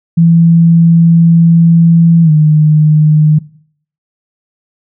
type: tone with pitch glide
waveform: sine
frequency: 167 to 153.14 Hz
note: E3 to D#3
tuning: +23 to -27 cents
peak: -3 dBFS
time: 0.17-3.39 s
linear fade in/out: 10 ms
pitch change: -150 cents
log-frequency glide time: 2.23-2.31 s
effects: noise-tail reverb RT60 0.6 s tail -21 dB re dry